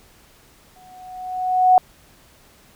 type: tone with exponential growth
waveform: sine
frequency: 738 Hz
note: F#5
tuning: 5 cents flat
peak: -7 dBFS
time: 0.76-1.78 s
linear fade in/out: 1 ms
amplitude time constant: 220 ms
effects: pink hiss -52 dBFS RMS until 2.75 s